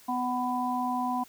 harmonic tone, 249.2 Hz, B3, 16 cents sharp, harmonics 1 / 3 / 4, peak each -31 / -31 / -31 dBFS, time 0.08-1.24 s, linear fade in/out 10 ms, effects white hiss -55 dBFS RMS until 1.28 s

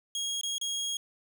25% pulse tone with dropouts, 3284 Hz, G#7, 20 cents flat, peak -27 dBFS, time 0.15-0.97 s, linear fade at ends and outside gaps 2 ms, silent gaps 0.412-0.433 / 0.582-0.613 s, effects none

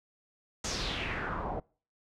pink noise with low-pass filter sweep, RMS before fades -35 dBFS, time 0.64-1.6 s, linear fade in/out 5 ms, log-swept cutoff 6900 to 650 Hz, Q 3.3, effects noise-tail reverb RT60 0.4 s tail -25 dB re dry

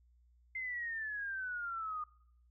sine exponential sweep, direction down, 2093 to 1217 Hz, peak -37 dBFS, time 0.55-2.04 s, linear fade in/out 5 ms, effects noise-tail reverb RT60 0.7 s tail -23 dB re dry + added 60 Hz sine -64 dBFS peak until 2.5 s

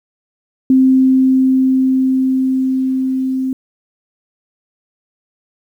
sine tone with level ramp, 261.6 Hz, C4, in tune, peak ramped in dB -6 to -15 dBFS, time 0.7-3.53 s, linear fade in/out 2 ms, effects 8-bit

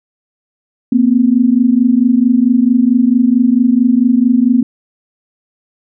sine tone pair together, 233.8 / 258.3 Hz, A#3 / C4, +5 / -22 cents, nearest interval major second, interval 173 cents, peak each -10 dBFS, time 0.92-4.63 s, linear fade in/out 5 ms, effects none

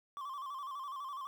triangle tone with vibrato, 1100 Hz, C#6, 14 cents flat, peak -38 dBFS, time 0.17-1.27 s, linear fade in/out 0 ms, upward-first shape square, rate 12 Hz, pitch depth 75 cents each way, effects 11-bit

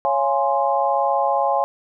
sine chord, Db major seventh, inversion none, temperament equal with one note detuned, 554.4 / 689.2 / 830.6 / 1046.5 Hz, Db5 / F5 / Ab5 / C6, 0 / -23 / 0 / 0 cents, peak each -22 / -23 / -20 / -24 dBFS, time 0.05-1.64 s, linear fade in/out 0 ms, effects none

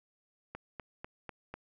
click train, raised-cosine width 0.5 ms, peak -26 dBFS, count 5, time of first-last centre 0.55-1.54 s, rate 4.04 Hz, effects none

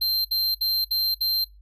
square tone bursts, 4147 Hz, C8, 16 cents flat, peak -21 dBFS, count 5, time 0.01-1.446 s, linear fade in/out 10 ms, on 240 ms, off 59 ms, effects noise-tail reverb RT60 0.2 s tail -21 dB re dry + added 50 Hz sine -47 dBFS peak until 1.61 s

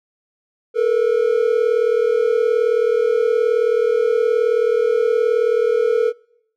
triangle tone pair together, 440 / 478.9 Hz, A4 / A#4, 0 / +47 cents, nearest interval minor second, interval 147 cents, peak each -15 dBFS, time 0.74-6.13 s, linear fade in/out 50 ms, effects noise-tail reverb RT60 0.7 s tail -25 dB re dry

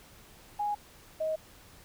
sine tone pair in turn, 828 / 629.8 Hz, G#5 / D#5, -5 / +21 cents, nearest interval perfect fourth, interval 474 cents, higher first, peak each -28 dBFS, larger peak neither, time 0.59-0.75 / 1.2-1.36 s, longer neither, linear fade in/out 10 ms, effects pink hiss -55 dBFS RMS until 1.84 s

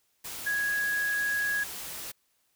sine tone in noise, 1661.2 Hz, G#6, in tune, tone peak -26 dBFS, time 0.46-1.64 s, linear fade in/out 10 ms, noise white, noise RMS -39 dBFS, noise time 0.24-2.12 s, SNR +10 dB, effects white hiss -72 dBFS RMS until 2.55 s

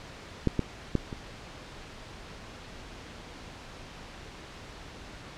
clicks, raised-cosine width 3 ms, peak -10 / -12 / -11 / -23 dBFS, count 4, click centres 0.473 / 0.593 / 0.953 / 1.128 s, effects pink hiss -45 dBFS RMS until 5.37 s + low-pass 5000 Hz 12 dB/octave

